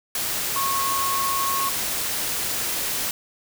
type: tone in noise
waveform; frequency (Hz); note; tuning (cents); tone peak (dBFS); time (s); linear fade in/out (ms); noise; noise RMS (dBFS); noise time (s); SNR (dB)
sine; 1094; C#6; -23; -23; 0.56-1.69; 2; white; -26; 0.15-3.11; 0
effects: none